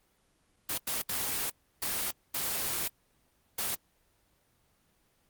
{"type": "noise bursts at uneven times", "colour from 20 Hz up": "white", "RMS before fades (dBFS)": -32, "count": 6, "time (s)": [[0.69, 0.78], [0.87, 1.02], [1.09, 1.5], [1.82, 2.11], [2.34, 2.88], [3.58, 3.75]], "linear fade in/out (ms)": 5, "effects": ["pink hiss -70 dBFS RMS until 5.29 s", "Opus 24 kbps"]}